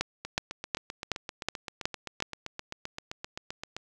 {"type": "two click trains", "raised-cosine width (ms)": 0.2, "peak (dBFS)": [-10, -19], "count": [7, 28], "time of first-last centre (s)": [[0.01, 2.224], [0.25, 3.766]], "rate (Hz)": [2.71, 7.68], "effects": []}